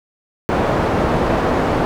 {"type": "low-pass noise", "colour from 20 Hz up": "white", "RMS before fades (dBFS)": -17, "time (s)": [0.49, 1.85], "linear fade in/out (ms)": 0, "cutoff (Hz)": 750, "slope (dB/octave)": 12, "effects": []}